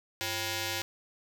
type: ring-modulated tone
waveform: 5% pulse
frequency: 442.4 Hz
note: A4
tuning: 9 cents sharp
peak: -17 dBFS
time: 0.21-0.82 s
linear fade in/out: 0 ms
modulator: 1230 Hz
effects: none